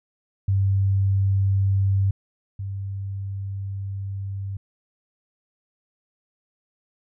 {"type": "tone pair in turn", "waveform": "sine", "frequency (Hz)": [97.6, 98.1], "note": ["G2", "G2"], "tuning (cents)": [-7, 2], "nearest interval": "unison", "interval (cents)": 9, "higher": "second", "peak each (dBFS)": [-17, -27], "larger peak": "first", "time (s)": [[0.48, 2.11], [2.59, 4.57]], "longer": "second", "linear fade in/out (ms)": 5, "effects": []}